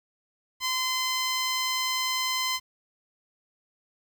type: tone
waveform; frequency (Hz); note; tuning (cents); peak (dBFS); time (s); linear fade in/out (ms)
10% pulse; 1030; C6; -28; -17; 0.6-2.6; 50
effects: 9-bit